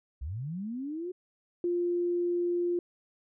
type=linear sweep; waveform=sine; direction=up; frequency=58.27 to 371.5 Hz; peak=-33 dBFS; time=0.21-1.12 s; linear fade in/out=10 ms
type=tone; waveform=sine; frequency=349.8 Hz; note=F4; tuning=3 cents sharp; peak=-26 dBFS; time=1.64-2.79 s; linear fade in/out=2 ms
effects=none